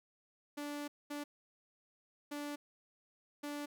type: tone bursts at uneven times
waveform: sawtooth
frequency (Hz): 291.4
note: D4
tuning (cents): -13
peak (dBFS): -36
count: 4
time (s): 0.57-0.88 / 1.1-1.24 / 2.31-2.56 / 3.43-3.66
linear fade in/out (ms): 10
effects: none